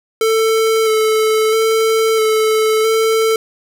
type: tone with vibrato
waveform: square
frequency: 440.5 Hz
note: A4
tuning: 2 cents sharp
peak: -12 dBFS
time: 0.21-3.36 s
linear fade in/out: 2 ms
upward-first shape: square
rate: 0.76 Hz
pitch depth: 16 cents each way
effects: none